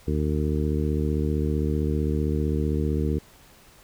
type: harmonic tone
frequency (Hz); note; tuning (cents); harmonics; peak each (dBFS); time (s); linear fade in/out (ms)
75.5; D2; +48; 1 / 2 / 3 / 4 / 5 / 6; -25 / -28 / -30 / -31 / -32 / -33; 0.07-3.19; 10
effects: pink hiss -53 dBFS RMS until 3.83 s